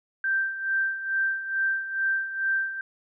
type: tone with tremolo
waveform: sine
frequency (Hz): 1568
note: G6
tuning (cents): 0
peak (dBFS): -21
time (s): 0.24-2.81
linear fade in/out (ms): 2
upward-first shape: sine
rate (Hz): 2.3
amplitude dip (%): 70
effects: none